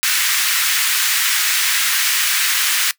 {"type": "high-pass noise", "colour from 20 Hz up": "pink", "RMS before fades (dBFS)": -17, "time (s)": [0.03, 2.91], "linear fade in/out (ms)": 0, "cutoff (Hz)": 1500, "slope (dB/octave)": 24, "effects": ["noise-tail reverb RT60 0.1 s tail -19 dB re dry"]}